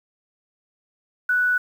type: tone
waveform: sine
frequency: 1480 Hz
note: F#6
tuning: in tune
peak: -17 dBFS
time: 1.29-1.58 s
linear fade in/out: 5 ms
effects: 8-bit